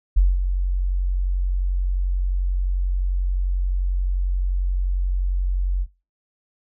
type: tone with ADSR envelope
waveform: sine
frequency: 45.69 Hz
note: F#1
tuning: 21 cents flat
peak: -10 dBFS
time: 0.16-5.87 s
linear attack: 14 ms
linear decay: 200 ms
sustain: -8 dB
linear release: 54 ms
effects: noise-tail reverb RT60 0.3 s tail -23 dB re dry